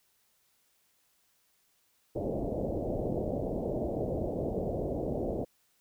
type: low-pass noise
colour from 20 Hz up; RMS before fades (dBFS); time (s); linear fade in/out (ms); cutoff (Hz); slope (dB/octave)
white; -33; 2.15-5.45; 10; 650; 48
effects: white hiss -71 dBFS RMS until 5.8 s